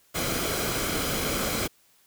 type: noise with comb filter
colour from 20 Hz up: pink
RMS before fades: -28 dBFS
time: 0.14-1.68 s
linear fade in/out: 20 ms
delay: 1.1 ms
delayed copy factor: -0.5
effects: white hiss -62 dBFS RMS until 2.06 s